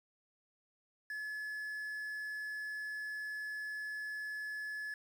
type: tone with quantisation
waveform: triangle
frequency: 1711 Hz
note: A6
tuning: 49 cents flat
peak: -37 dBFS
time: 1.1-4.94 s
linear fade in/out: 2 ms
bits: 10
effects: none